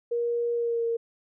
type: tone with pitch glide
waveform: sine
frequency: 473.1 to 462.6 Hz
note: A#4 to A#4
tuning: +26 to -13 cents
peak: -24 dBFS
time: 0.11-0.97 s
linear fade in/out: 10 ms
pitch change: -39 cents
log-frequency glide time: 0.54-0.86 s
effects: none